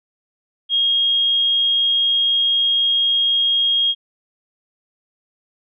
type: tone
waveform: sine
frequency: 3258 Hz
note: G#7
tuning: 34 cents flat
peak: -14 dBFS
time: 0.69-3.95 s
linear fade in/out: 50 ms
effects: none